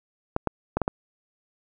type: clicks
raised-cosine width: 1 ms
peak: -9 dBFS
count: 5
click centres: 0.364 / 0.473 / 0.77 / 0.817 / 0.879 s
effects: none